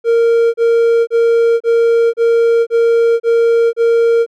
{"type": "tone bursts", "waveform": "triangle", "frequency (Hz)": 463.5, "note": "A#4", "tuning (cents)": -10, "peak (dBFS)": -6, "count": 8, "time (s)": [0.04, 4.264], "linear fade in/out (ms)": 50, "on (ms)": 500, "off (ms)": 32, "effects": []}